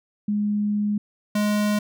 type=tone pair in turn; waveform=sine / square; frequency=207.7 / 208.7 Hz; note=G#3 / G#3; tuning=0 / +9 cents; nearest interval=unison; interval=9 cents; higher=second; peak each=-20 dBFS; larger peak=neither; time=0.28-0.98 / 1.35-1.79 s; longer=first; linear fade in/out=5 ms; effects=none